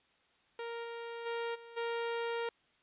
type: tone with level steps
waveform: sawtooth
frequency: 466.2 Hz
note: A#4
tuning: in tune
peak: -35 / -37 / -31 / -46 / -30 dBFS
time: 0.59-2.49 s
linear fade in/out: 2 ms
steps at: 0.83 / 1.25 / 1.54 / 1.76 s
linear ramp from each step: 20 ms
effects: white hiss -70 dBFS RMS until 2.82 s + resampled to 8000 Hz